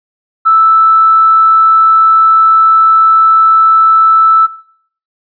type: tone with tanh clipping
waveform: triangle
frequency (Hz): 1317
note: E6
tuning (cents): -2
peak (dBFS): -3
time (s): 0.45-4.47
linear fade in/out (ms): 20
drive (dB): 2
effects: noise-tail reverb RT60 0.6 s tail -19 dB re dry + resampled to 11025 Hz